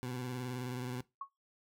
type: tone with vibrato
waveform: 20% pulse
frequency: 125.2 Hz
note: B2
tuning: 24 cents sharp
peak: -33 dBFS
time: 0.03-1.01 s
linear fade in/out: 0 ms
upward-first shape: square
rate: 19 Hz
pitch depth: 38 cents each way
type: tone with exponential decay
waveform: sine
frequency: 1103 Hz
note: C#6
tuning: 9 cents flat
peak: -35 dBFS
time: 1.21-1.29 s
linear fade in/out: 5 ms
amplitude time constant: 17 ms
effects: noise-tail reverb RT60 0.2 s tail -19 dB re dry